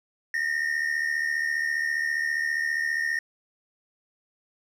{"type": "tone pair together", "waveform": "triangle", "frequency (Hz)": [1825.1, 1900], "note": ["A#6", "A#6"], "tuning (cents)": [-37, 33], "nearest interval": "minor second", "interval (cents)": 70, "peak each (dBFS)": [-24, -28], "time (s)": [0.34, 3.19], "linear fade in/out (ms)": 2, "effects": []}